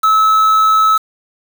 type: tone with quantisation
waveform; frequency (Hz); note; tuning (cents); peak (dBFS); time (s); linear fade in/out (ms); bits
triangle; 1300; E6; -24; -6; 0.03-0.98; 10; 4
effects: none